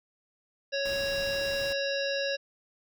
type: harmonic tone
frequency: 554.4 Hz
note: C#5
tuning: in tune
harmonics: 1 / 3 / 5 / 7 / 9 / 10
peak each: -30 / -35 / -37 / -38 / -40 / -40 dBFS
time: 0.72-2.37 s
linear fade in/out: 20 ms
type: noise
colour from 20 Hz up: pink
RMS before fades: -42 dBFS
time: 0.85-1.73 s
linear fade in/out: 5 ms
effects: none